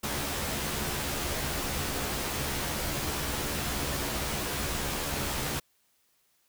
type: noise with comb filter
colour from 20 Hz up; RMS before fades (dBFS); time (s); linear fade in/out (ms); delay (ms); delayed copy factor
pink; -32; 0.03-5.6; 10; 14; +0.8
effects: white hiss -70 dBFS RMS until 6.48 s